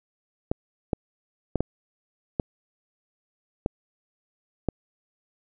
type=clicks; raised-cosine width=2 ms; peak=-10 dBFS; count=7; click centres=0.515 / 0.932 / 1.557 / 1.606 / 2.398 / 3.661 / 4.687 s; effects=none

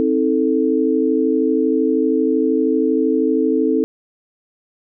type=chord; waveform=sine; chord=A diminished; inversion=first; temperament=just; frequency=264 / 316.8 / 440 Hz; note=C4 / Eb4 / A4; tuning=+16 / +31 / 0 cents; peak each=-18 dBFS; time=0-3.84 s; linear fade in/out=0 ms; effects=none

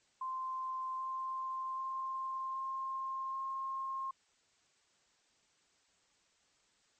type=tone with pitch steps; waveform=sine; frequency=1042 / 1048.6 / 1055.3 / 1062.1 / 1068.8 Hz; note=C6 / C6 / C6 / C6 / C6; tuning=-7 / +3 / +14 / +26 / +36 cents; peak=-36 dBFS; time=0.21-4.11 s; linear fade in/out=5 ms; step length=780 ms; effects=white hiss -72 dBFS RMS until 6.99 s + MP3 32 kbps

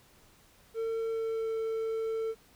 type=tone with pitch glide; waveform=triangle; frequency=451.8 to 446.9 Hz; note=A4 to A4; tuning=+46 to +27 cents; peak=-28 dBFS; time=0.74-2.35 s; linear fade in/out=50 ms; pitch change=-19 cents; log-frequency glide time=1.04-1.53 s; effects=pink hiss -61 dBFS RMS until 2.55 s

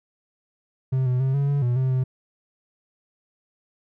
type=tone with pitch steps; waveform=triangle; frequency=131 / 125.8 / 132.8 / 140.5 / 142.3 / 122 / 130.7 / 129.2 Hz; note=C3 / B2 / C3 / C#3 / C#3 / B2 / C3 / C3; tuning=+2 / +32 / +26 / +24 / +46 / -21 / -1 / -21 cents; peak=-17 dBFS; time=0.92-2.04 s; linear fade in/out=10 ms; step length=140 ms; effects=none

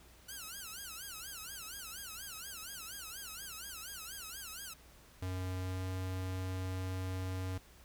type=tone with vibrato; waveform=5% pulse; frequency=1439 Hz; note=F#6; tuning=49 cents flat; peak=-33 dBFS; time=0.28-4.74 s; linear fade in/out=10 ms; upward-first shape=sine; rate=4.2 Hz; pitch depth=220 cents each way
type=tone with pitch glide; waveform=square; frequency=92.4 to 93.1 Hz; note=F#2 to F#2; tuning=-2 to +11 cents; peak=-37 dBFS; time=5.22-7.58 s; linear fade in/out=5 ms; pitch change=+13 cents; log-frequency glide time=5.6-5.83 s
effects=added 60 Hz sine -62 dBFS peak until 7.84 s + pink hiss -61 dBFS RMS until 7.84 s

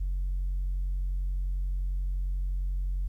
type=tone; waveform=sine; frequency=45.69 Hz; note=F#1; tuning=21 cents flat; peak=-25 dBFS; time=0-3.08 s; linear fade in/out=10 ms; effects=tanh soft clip ceiling -25 dBFS + 11-bit

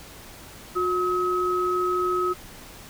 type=tone pair together; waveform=sine; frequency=361.5 / 1277.9 Hz; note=F#4 / D#6; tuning=-40 / +46 cents; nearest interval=octave + minor seventh; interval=2186 cents; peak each=-24 dBFS; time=0.75-2.34 s; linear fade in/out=20 ms; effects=pink hiss -44 dBFS RMS until 2.89 s

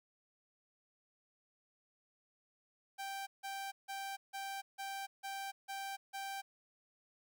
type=tone bursts; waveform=sawtooth; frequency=784 Hz; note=G5; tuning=in tune; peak=-37 dBFS; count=8; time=2.98-6.42 s; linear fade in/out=20 ms; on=290 ms; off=160 ms; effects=none

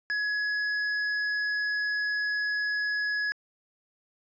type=tone with tanh clipping; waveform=sine; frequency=1684 Hz; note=G#6; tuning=24 cents sharp; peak=-28 dBFS; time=0.1-3.32 s; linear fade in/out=0 ms; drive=11 dB; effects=resampled to 16000 Hz

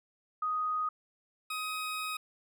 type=tone pair in turn; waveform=sine / 20% pulse; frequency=1247 / 1259.3 Hz; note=D#6 / D#6; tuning=+3 / +20 cents; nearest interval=unison; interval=17 cents; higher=second; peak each=-29 / -29 dBFS; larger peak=neither; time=0.42-0.89 / 1.5-2.17 s; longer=second; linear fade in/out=5 ms; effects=none

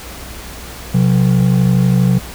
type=ring-modulated tone; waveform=triangle; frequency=155.56 Hz; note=D#3; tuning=in tune; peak=-4 dBFS; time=0.94-2.19 s; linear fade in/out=10 ms; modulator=26.2 Hz; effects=added 60 Hz sine -33 dBFS peak until 2.34 s + pink hiss -32 dBFS RMS until 2.34 s

